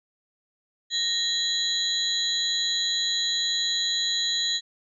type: tone cluster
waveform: sine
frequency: 1865 / 3330 / 3818 / 3999 / 6770 Hz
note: A#6 / G#7 / A#7 / B7 / G#8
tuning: 0 / +4 / +41 / +21 / +32 cents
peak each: -34 / -31 / -32 / -25 / -34 dBFS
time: 0.9-4.61 s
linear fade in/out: 50 ms
effects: none